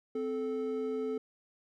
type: tone pair together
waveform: triangle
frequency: 259.2 / 436 Hz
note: C4 / A4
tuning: -16 / -16 cents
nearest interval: major sixth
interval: 900 cents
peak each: -35 / -31 dBFS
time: 0.15-1.18 s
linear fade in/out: 5 ms
effects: none